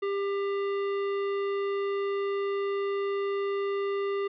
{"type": "tone with hard clipping", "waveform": "sine", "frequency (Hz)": 398.1, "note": "G4", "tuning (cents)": 27, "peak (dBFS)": -29, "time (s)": [0.02, 4.28], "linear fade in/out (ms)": 10, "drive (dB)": 13, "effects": ["resampled to 11025 Hz"]}